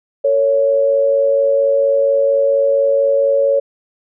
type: tone pair together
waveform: sine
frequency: 452.8 / 557.1 Hz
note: A4 / C#5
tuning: +50 / +9 cents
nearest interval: major third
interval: 359 cents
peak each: -19 / -11 dBFS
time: 0.24-3.6 s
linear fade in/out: 10 ms
effects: none